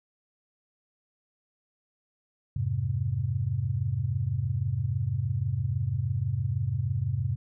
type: chord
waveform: sine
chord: F minor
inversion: none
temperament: just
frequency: 87.31 / 104.77 / 130.96 Hz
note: F2 / Ab2 / C3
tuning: 0 / +16 / +2 cents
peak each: -33 / -29 / -29 dBFS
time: 2.56-7.36 s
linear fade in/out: 5 ms
effects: none